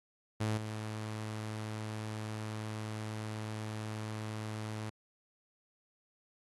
sawtooth tone with level steps, 108.3 Hz, A2, 27 cents flat, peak -27 / -34 dBFS, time 0.4-4.9 s, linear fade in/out 10 ms, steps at 0.57 s, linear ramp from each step 5 ms, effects AAC 32 kbps

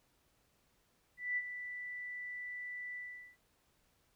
sine tone with ADSR envelope, 1976 Hz, B6, in tune, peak -31 dBFS, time 1.17-3.37 s, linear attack 200 ms, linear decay 45 ms, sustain -10 dB, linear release 410 ms, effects pink hiss -74 dBFS RMS until 4.15 s

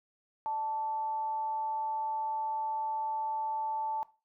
sine tone with amplitude modulation, 880 Hz, A5, in tune, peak -29 dBFS, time 0.46-4.03 s, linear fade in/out 0 ms, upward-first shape sine, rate 268 Hz, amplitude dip 35%, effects noise-tail reverb RT60 0.3 s tail -18 dB re dry

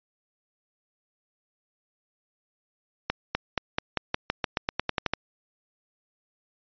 accelerating click train, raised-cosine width 0.3 ms, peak -8 dBFS, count 15, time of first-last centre 3.1-5.136 s, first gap 250 ms, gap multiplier 0.91, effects resampled to 11025 Hz

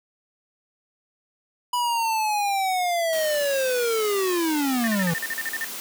square linear sweep, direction down, 986 to 160.5 Hz, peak -22 dBFS, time 1.73-5.14 s, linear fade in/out 5 ms
white high-pass noise, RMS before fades -34 dBFS, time 3.13-5.8 s, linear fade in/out 0 ms, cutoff 180 Hz, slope 96 dB/octave
sine tone bursts, 1808 Hz, A6, 47 cents sharp, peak -25 dBFS, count 11, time 4.84-5.644 s, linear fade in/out 0 ms, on 34 ms, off 43 ms
effects none

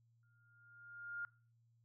sine tone with exponential growth, 1411 Hz, F6, 17 cents sharp, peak -39 dBFS, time 0.23-1.25 s, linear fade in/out 1 ms, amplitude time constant 220 ms, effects noise-tail reverb RT60 0.4 s tail -22 dB re dry + added 116 Hz sine -70 dBFS peak until 1.84 s

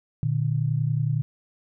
sine tone pair together, 118.74 / 149.6 Hz, A#2 / D3, +32 / +32 cents, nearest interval major third, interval 400 cents, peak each -24 dBFS, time 0.23-1.22 s, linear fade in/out 0 ms, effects none

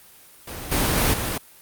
pink noise with level steps, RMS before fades -34 / -21 / -19 / -26 dBFS, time 0.47-1.38 s, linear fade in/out 5 ms, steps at 0.71 / 0.97 / 1.13 s, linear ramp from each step 10 ms, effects white hiss -49 dBFS RMS until 1.61 s + Opus 32 kbps

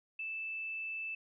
sine tone, 2637 Hz, E7, in tune, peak -37 dBFS, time 0.19-1.15 s, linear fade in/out 5 ms, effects none

